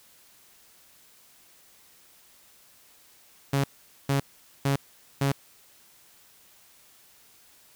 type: tone bursts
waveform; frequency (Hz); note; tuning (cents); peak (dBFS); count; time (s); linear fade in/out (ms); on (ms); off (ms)
sawtooth; 138.59; C#3; 0; -18; 4; 3.53-5.32; 5; 110; 450
effects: white hiss -57 dBFS RMS until 7.75 s